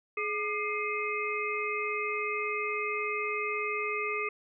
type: harmonic tone with a mistuned harmonic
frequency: 421.8 Hz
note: G#4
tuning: 27 cents sharp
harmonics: 1 / 3 / 5 / 6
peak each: -35 / -35 / -35 / -35 dBFS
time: 0.17-4.29 s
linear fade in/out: 5 ms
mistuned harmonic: 3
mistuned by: -84 cents
effects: none